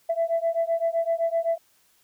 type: beating tone pair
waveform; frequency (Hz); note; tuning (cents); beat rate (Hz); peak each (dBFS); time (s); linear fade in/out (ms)
sine; 662 / 669.8; E5 / E5; +7 / +27; 7.8; -24; 0.09-1.58; 10
effects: tanh soft clip ceiling -16 dBFS + white hiss -63 dBFS RMS until 2.03 s